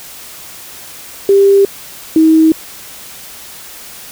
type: tone pair in turn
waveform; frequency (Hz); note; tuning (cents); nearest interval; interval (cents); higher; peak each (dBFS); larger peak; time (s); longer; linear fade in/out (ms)
sine; 396 / 318.7; G4 / D#4; +18 / +42; major third; 376; first; -4; neither; 1.29-1.65 / 2.16-2.52; neither; 2
effects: white hiss -32 dBFS RMS until 4.11 s